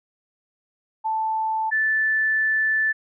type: tone pair in turn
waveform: sine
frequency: 880 / 1754.4 Hz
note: A5 / A6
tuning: 0 / -6 cents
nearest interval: octave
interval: 1194 cents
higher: second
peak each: -21 / -18 dBFS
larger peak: second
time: 1.04-1.71 / 1.71-2.93 s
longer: second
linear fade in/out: 20 ms
effects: none